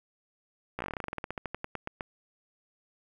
slowing click train, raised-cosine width 0.5 ms, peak -19 dBFS, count 23, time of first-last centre 0.79-2.008 s, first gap 15 ms, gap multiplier 1.11, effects 9-bit

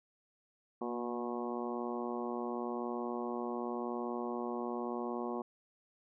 harmonic tone with a mistuned harmonic, 120.9 Hz, B2, 36 cents flat, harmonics 2 / 3 / 4 / 5 / 6 / 7 / 8 / 9, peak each -40 / -40 / -44 / -47 / -45 / -47 / -48 / -46 dBFS, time 0.81-5.42 s, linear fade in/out 5 ms, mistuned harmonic 2, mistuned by -28 cents, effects none

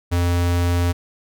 square tone, 87.31 Hz, F2, in tune, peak -17 dBFS, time 0.11-0.93 s, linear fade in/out 20 ms, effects none

